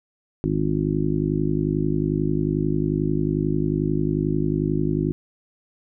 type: harmonic tone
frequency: 51.2 Hz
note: G#1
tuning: 24 cents flat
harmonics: 1 / 2 / 3 / 4 / 5 / 6 / 7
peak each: -31 / -33 / -24 / -32 / -27 / -26 / -27 dBFS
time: 0.44-5.12 s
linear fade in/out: 0 ms
effects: none